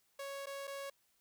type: tone with dropouts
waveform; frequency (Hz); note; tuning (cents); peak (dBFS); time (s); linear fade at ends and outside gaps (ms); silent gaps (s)
sawtooth; 554.4; C#5; 0; -38; 0.19-0.9; 5; 0.459-0.468 / 0.672-0.676
effects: white hiss -75 dBFS RMS until 1.2 s